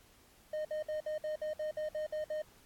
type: tone bursts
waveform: triangle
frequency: 614 Hz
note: D#5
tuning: 23 cents flat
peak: -32 dBFS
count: 11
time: 0.53-2.42 s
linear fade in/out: 5 ms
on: 120 ms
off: 57 ms
effects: pink hiss -63 dBFS RMS until 2.65 s + AAC 64 kbps